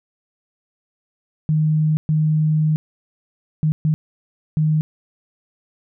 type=tone bursts at uneven times; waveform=sine; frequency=154.8 Hz; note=D#3; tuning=9 cents flat; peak=-14 dBFS; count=5; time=1.49-1.97 / 2.09-2.76 / 3.63-3.72 / 3.85-3.94 / 4.57-4.81 s; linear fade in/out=0 ms; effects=none